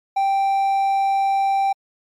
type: tone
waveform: triangle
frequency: 784 Hz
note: G5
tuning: in tune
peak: -14 dBFS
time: 0.16-1.73 s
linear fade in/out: 10 ms
effects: MP3 96 kbps